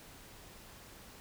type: silence
effects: pink hiss -54 dBFS RMS until 1.2 s